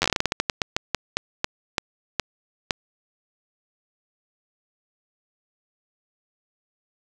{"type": "slowing click train", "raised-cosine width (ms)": 0.2, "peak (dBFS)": -3, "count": 21, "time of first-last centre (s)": [0.02, 2.708], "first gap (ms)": 10, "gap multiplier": 1.23, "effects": []}